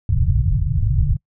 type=low-pass noise; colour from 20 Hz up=white; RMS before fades=-17 dBFS; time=0.09-1.17 s; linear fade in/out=2 ms; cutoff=150 Hz; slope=96 dB/octave; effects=noise-tail reverb RT60 0.1 s tail -25 dB re dry